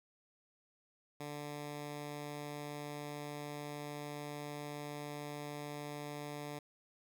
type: tone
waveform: 10% pulse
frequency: 146.83 Hz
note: D3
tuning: in tune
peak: -34 dBFS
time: 1.2-6.59 s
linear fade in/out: 5 ms
effects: none